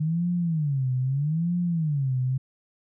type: tone with vibrato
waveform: sine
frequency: 150 Hz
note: D3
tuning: 37 cents sharp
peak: -22 dBFS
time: 0-2.38 s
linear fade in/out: 10 ms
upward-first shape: sine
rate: 0.79 Hz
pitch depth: 280 cents each way
effects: none